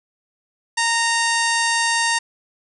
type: harmonic tone with a mistuned harmonic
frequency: 925 Hz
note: A#5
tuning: 14 cents flat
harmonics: 1 / 2 / 3 / 4 / 5 / 6 / 7 / 8 / 9 / 10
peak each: -22 / -21 / -27 / -29 / -27 / -29 / -30 / -31 / -33 / -31 dBFS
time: 0.77-2.19 s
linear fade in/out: 10 ms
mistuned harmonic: 7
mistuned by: -37 cents
effects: none